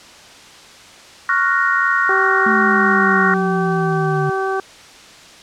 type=chord; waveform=sine; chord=Gb major seventh; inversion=second; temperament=equal; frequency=1108.7 / 1396.9 / 1480 / 1864.7 Hz; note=Db6 / F6 / Gb6 / Bb6; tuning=0 / 0 / 0 / 0 cents; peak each=-19 dBFS; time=1.29-3.34 s; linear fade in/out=2 ms
type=harmonic tone; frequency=384.5 Hz; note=G4; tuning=33 cents flat; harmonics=1 / 2 / 3 / 4; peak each=-20 / -23 / -25 / -26 dBFS; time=2.09-4.6 s; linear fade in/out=2 ms
type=linear sweep; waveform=sine; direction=down; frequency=220 to 146.83 Hz; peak=-18 dBFS; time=2.46-4.3 s; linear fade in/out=5 ms
effects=white hiss -41 dBFS RMS until 5.42 s + low-pass 6000 Hz 12 dB/octave